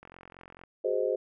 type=click train; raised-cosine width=0.5 ms; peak=-33 dBFS; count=28; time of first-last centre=0.03-0.637 s; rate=44.5 Hz
type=chord; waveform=sine; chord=Ab dominant seventh; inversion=third; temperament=just; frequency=373.8 / 415.3 / 519.1 / 623 Hz; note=Gb4 / Ab4 / C5 / Eb5; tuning=+18 / 0 / -14 / +2 cents; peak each=-32 / -31 / -29 / -34 dBFS; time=0.84-1.16 s; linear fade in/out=10 ms
effects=none